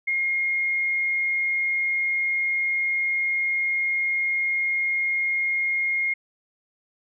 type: tone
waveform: sine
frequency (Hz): 2140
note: C7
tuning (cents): +38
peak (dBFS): -21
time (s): 0.07-6.14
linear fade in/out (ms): 10
effects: none